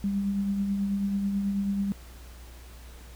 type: tone with tremolo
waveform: sine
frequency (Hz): 198.9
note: G3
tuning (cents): +25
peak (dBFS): -23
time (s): 0.04-1.92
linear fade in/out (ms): 0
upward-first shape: triangle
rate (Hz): 9.2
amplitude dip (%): 40
effects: added 60 Hz sine -44 dBFS peak until 3.15 s + pink hiss -52 dBFS RMS until 3.15 s